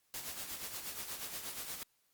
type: noise with tremolo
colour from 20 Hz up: white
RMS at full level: -41 dBFS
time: 0.14-1.83 s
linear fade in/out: 0 ms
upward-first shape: sine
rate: 8.4 Hz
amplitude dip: 55%
effects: white hiss -75 dBFS RMS until 2.13 s + Opus 48 kbps